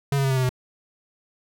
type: tone with pitch steps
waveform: square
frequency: 140 / 137.28 / 134.61 / 131.99 / 129.42 / 126.91 Hz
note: C#3 / C#3 / C3 / C3 / C3 / B2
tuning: +18 / -16 / +50 / +16 / -19 / +48 cents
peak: -20 dBFS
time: 0.12-0.492 s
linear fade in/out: 2 ms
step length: 62 ms
effects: none